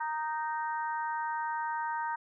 harmonic tone, 310 Hz, D#4, 6 cents flat, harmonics 3 / 4 / 5 / 6, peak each -32 / -42 / -39 / -45 dBFS, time 0-2.16 s, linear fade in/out 10 ms, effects none

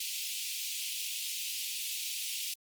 pink high-pass noise, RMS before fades -37 dBFS, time 0-2.54 s, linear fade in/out 5 ms, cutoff 2500 Hz, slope 48 dB/octave, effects Opus 32 kbps

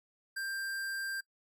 square tone, 1584 Hz, G6, 18 cents sharp, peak -36 dBFS, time 0.36-1.21 s, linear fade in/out 10 ms, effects noise-tail reverb RT60 0.1 s tail -22 dB re dry

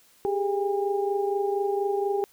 sine tone cluster, 395.3 / 419.5 / 806 Hz, G4 / G#4 / G5, +15 / +17 / +48 cents, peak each -25 / -30 / -30 dBFS, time 0.25-2.24 s, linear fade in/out 0 ms, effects white hiss -59 dBFS RMS until 2.32 s

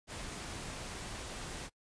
pink noise, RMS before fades -43 dBFS, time 0.07-1.7 s, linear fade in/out 50 ms, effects noise-tail reverb RT60 0.1 s tail -22 dB re dry + resampled to 22050 Hz

